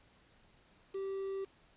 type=tone with quantisation; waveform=triangle; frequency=388.6 Hz; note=G4; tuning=15 cents flat; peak=-34 dBFS; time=0.94-1.45 s; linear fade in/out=10 ms; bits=9; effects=pink hiss -66 dBFS RMS until 1.76 s + resampled to 8000 Hz